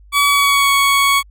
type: tone with pitch glide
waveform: 20% pulse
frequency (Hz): 1139 to 1114.3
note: C#6 to C#6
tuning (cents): +47 to +9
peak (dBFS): -6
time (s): 0.12-1.23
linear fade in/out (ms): 50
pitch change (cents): -38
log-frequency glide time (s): 0.27-0.71
effects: added 50 Hz sine -41 dBFS peak until 1.3 s